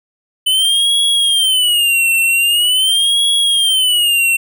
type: tone with vibrato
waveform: square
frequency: 3000 Hz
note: F#7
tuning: 23 cents sharp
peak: -11 dBFS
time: 0.46-4.37 s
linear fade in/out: 10 ms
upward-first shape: sine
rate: 0.44 Hz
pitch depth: 180 cents each way
effects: none